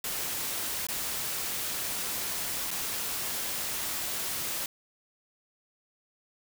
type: noise with dropouts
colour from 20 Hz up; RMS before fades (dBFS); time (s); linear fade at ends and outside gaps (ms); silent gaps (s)
white; -33; 0.04-4.66; 2; 0.869-0.886 / 2.707-2.712
effects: none